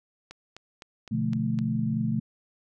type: click train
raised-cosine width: 0.2 ms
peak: -25 dBFS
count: 6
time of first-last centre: 0.31-1.589 s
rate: 3.91 Hz
type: chord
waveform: sine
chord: B half-diminished seventh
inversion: none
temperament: equal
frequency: 123.47 / 146.83 / 174.61 / 220 Hz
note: B2 / D3 / F3 / A3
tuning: 0 / 0 / 0 / 0 cents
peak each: -30 / -32 / -33 / -27 dBFS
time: 1.11-2.2 s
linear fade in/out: 10 ms
effects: none